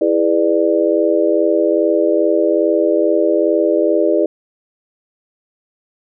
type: chord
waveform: sine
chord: E dominant seventh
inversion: none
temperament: just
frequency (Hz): 329.6 / 412 / 494.4 / 593.3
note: E4 / G#4 / B4 / D5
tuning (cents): 0 / -14 / +2 / +18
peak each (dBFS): -16 / -17 / -19 / -16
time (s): 0.01-4.26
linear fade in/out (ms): 5
effects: none